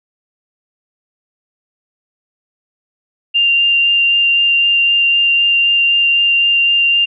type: tone with vibrato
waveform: sine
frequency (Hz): 2787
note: F7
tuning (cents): -4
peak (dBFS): -9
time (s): 3.34-7.06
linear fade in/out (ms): 20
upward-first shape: sine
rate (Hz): 3.9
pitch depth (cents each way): 8
effects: none